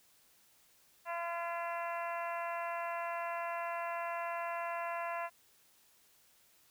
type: harmonic tone with a mistuned harmonic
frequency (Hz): 340.4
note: F4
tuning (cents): -44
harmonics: 2 / 3 / 4 / 5 / 6 / 7 / 8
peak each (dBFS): -39 / -40 / -46 / -47 / -49 / -52 / -49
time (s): 1.05-5.3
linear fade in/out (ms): 50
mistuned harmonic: 4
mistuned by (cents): +17
effects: white hiss -67 dBFS RMS until 6.7 s